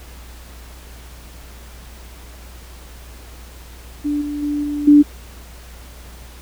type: tone with level steps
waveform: sine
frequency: 292.7 Hz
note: D4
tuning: 6 cents flat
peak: -17 / -22 / -18 / -20 / -5 dBFS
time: 4.04-5.03 s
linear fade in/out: 20 ms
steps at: 4.21 / 4.42 / 4.63 / 4.87 s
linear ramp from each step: 10 ms
effects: added 60 Hz sine -37 dBFS peak until 6.41 s + pink hiss -43 dBFS RMS until 6.41 s